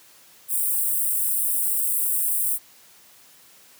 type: high-pass noise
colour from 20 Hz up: white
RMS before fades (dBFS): -23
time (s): 0.48-2.59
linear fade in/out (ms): 50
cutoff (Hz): 8100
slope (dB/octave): 96
effects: white hiss -52 dBFS RMS until 3.79 s + high-pass 100 Hz 12 dB/octave